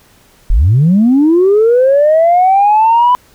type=linear sweep; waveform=sine; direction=up; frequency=30.88 to 1000 Hz; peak=-4 dBFS; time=0.5-3.15 s; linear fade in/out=0 ms; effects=tanh soft clip ceiling -2 dBFS + pink hiss -47 dBFS RMS until 3.34 s